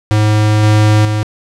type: tone with level steps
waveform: square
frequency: 106.6 Hz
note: G#2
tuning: 46 cents sharp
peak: -9 / -7 / -13 dBFS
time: 0.11-1.23 s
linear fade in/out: 0 ms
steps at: 0.63 / 1.05 s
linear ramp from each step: 2 ms
effects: low-pass 8000 Hz 12 dB/octave + 8-bit